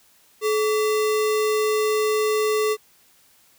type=tone with sample-and-hold; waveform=sine; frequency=429 Hz; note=A4; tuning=44 cents flat; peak=-18 dBFS; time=0.41-2.77 s; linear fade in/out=50 ms; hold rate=1575 Hz; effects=white hiss -57 dBFS RMS until 3.58 s